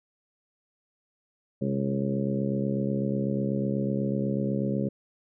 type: harmonic tone with a mistuned harmonic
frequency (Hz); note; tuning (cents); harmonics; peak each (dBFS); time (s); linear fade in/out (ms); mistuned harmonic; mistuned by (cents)
68.1; C#2; -30; 2 / 3 / 4 / 5 / 6 / 7 / 8; -31 / -28 / -34 / -37 / -35 / -41 / -35; 1.61-4.89; 10; 2; -61
effects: none